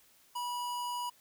square tone, 974 Hz, B5, 24 cents flat, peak -35 dBFS, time 0.35-1.1 s, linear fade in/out 10 ms, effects white hiss -64 dBFS RMS until 1.2 s

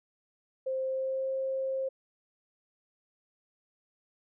sine tone with pitch glide, 525 to 531.4 Hz, C5 to C5, +6 to +27 cents, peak -29 dBFS, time 0.66-1.89 s, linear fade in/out 10 ms, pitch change +21 cents, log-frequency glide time 0.83-1.31 s, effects none

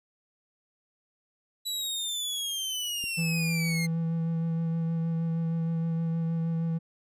sawtooth linear sweep, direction down, 3951 to 2093 Hz, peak -27 dBFS, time 1.65-3.87 s, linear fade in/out 20 ms
click, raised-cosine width 3 ms, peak -31 dBFS, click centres 3.04 s
triangle tone with vibrato, 164.81 Hz, E3, in tune, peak -24 dBFS, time 3.17-6.79 s, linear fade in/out 20 ms, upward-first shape sine, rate 6.4 Hz, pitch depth 14 cents each way
effects resampled to 32000 Hz

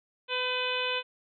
harmonic tone with a mistuned harmonic, 502 Hz, B4, 28 cents sharp, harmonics 1 / 2 / 3 / 4 / 5 / 6 / 7 / 8, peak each -34 / -36 / -37 / -43 / -33 / -35 / -36 / -45 dBFS, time 0.28-1.03 s, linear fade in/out 50 ms, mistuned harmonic 3, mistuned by +24 cents, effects none

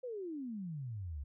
sine exponential sweep, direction down, 523.3 to 66 Hz, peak -39 dBFS, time 0.03-1.24 s, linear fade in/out 10 ms, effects none

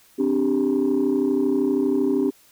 sine chord, C suspended second, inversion none, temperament just, 261.6 / 294.3 / 392.4 Hz, C4 / D4 / G4, 0 / +4 / +2 cents, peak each -21 dBFS, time 0.18-2.31 s, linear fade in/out 20 ms, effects tanh soft clip ceiling -13 dBFS + white hiss -55 dBFS RMS until 2.51 s

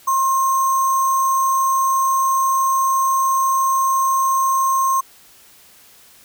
sine tone with sample-and-hold, 1067 Hz, C6, 34 cents sharp, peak -14 dBFS, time 0.07-5.01 s, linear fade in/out 10 ms, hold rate 7350 Hz, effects white hiss -48 dBFS RMS until 6.24 s

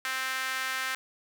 sawtooth tone with high-pass filter, 261.6 Hz, C4, in tune, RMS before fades -32 dBFS, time 0.05-0.95 s, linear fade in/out 0 ms, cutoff 1600 Hz, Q 2.2, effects none

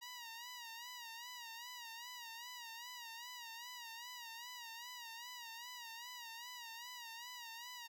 10% pulse tone with vibrato, 951 Hz, A#5, 34 cents sharp, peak -40 dBFS, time 0.01-7.88 s, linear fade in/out 20 ms, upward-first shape sine, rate 2.5 Hz, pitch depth 81 cents each way, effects none

